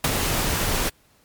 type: noise with ADSR envelope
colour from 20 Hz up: pink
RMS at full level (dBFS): -17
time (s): 0.04-0.9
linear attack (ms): 4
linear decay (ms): 24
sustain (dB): -6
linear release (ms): 16
effects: pink hiss -59 dBFS RMS until 1.24 s + MP3 96 kbps